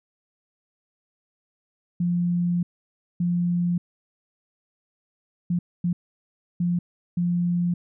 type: tone bursts at uneven times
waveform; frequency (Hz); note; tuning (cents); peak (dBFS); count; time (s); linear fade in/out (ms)
sine; 174.7; F3; +1; -20; 6; 2-2.63 / 3.2-3.78 / 5.5-5.59 / 5.84-5.93 / 6.6-6.79 / 7.17-7.74; 5
effects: none